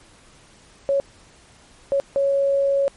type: tone bursts at uneven times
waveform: sine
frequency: 554.4 Hz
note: C#5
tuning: in tune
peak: -16 dBFS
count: 3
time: 0.89-1 / 1.92-2 / 2.16-2.88 s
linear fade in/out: 0 ms
effects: pink hiss -51 dBFS RMS until 2.96 s + MP3 48 kbps